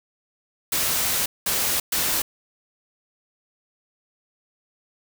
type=noise bursts at uneven times; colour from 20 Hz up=white; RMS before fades=-23 dBFS; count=3; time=0.72-1.26 / 1.46-1.8 / 1.92-2.22 s; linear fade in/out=5 ms; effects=none